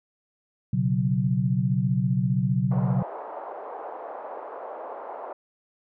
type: chord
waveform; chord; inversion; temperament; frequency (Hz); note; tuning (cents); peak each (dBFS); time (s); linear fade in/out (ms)
sine; B suspended second; none; equal; 123.47 / 138.59 / 185; B2 / C#3 / F#3; 0 / 0 / 0; -25; 0.73-3.03; 5
type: band-pass noise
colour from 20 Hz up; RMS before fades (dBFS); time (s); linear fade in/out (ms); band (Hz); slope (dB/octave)
white; -37; 2.71-5.33; 5; 460 to 880; 24
effects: none